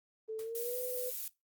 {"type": "tone with pitch glide", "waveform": "sine", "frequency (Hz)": [440, 499.6], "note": ["A4", "B4"], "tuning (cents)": [0, 20], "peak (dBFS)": -36, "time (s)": [0.28, 1.11], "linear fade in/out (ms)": 20, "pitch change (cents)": 220, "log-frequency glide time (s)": [0.39, 0.79]}
{"type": "noise with exponential decay", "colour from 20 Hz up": "white", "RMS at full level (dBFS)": -47, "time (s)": [0.39, 0.58], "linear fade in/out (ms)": 2, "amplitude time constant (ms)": 41}
{"type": "noise", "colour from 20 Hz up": "violet", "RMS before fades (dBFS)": -40, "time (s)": [0.55, 1.28], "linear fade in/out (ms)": 2}
{"effects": ["noise-tail reverb RT60 0.2 s tail -20 dB re dry", "Opus 24 kbps"]}